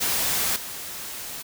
white noise with level steps, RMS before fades -24 / -35 dBFS, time 0-1.43 s, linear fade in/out 20 ms, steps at 0.56 s, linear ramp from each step 2 ms, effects none

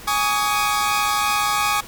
sawtooth chord, Ab suspended fourth, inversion none, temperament equal with one note detuned, 830.6 / 1124.9 / 1244.5 Hz, Ab5 / Db6 / Eb6, 0 / +25 / 0 cents, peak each -19 dBFS, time 0.07-1.81 s, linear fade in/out 10 ms, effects pink hiss -39 dBFS RMS until 1.87 s

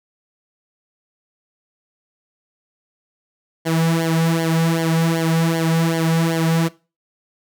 sawtooth tone with flanger, 164 Hz, E3, 9 cents flat, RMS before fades -18 dBFS, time 3.65-6.69 s, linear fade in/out 20 ms, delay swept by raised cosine 0.78 to 2.98 ms, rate 2.6 Hz, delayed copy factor -0.8, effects noise-tail reverb RT60 0.3 s tail -20 dB re dry

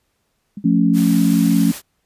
sine tone with exponential decay, 203.3 Hz, G#3, 37 cents flat, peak -23 dBFS, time 0.57-0.66 s, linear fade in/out 5 ms, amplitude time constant 19 ms
sine chord, F augmented, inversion none, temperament equal, 174.61 / 220 / 277.2 Hz, F3 / A3 / C#4, 0 / 0 / 0 cents, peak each -16 dBFS, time 0.64-1.72 s, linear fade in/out 10 ms
white noise, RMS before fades -31 dBFS, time 0.93-1.82 s, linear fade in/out 50 ms
effects pink hiss -68 dBFS RMS until 2.05 s + resampled to 32000 Hz

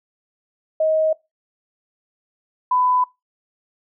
sine tone pair in turn, 630 / 1000.1 Hz, D#5 / B5, +21 / +21 cents, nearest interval minor sixth, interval 800 cents, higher second, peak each -15 / -15 dBFS, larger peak neither, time 0.8-1.13 / 2.71-3.04 s, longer neither, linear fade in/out 5 ms, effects noise-tail reverb RT60 0.2 s tail -21 dB re dry

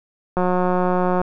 click train, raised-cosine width 1 ms, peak -7 dBFS, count 154, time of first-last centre 0.37-1.215 s, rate 181 Hz, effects none

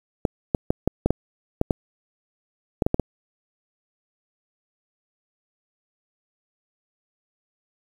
clicks, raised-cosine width 2 ms, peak -5 dBFS, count 12, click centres 0.252 / 0.548 / 0.705 / 0.876 / 1.06 / 1.106 / 1.614 / 1.708 / 2.822 / 2.865 / 2.944 / 2.997 s, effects 7-bit

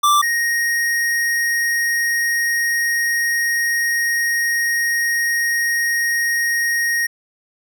square tone pair in turn, 1174.7 / 1869.8 Hz, D6 / A#6, 0 / +5 cents, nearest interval minor sixth, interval 805 cents, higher second, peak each -12 / -17 dBFS, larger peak first, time 0.03-0.22 / 0.22-7.07 s, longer second, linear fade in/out 10 ms, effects none

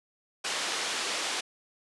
white band-pass noise, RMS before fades -32 dBFS, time 0.44-1.41 s, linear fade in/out 10 ms, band 350 to 5200 Hz, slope 12 dB/octave, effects resampled to 24000 Hz

